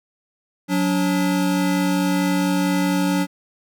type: tone pair together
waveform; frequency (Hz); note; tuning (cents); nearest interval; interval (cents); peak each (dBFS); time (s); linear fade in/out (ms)
square; 182.4 / 286.9; F#3 / D4; -24 / -40; minor sixth; 784; -21; 0.68-3.27; 50
effects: none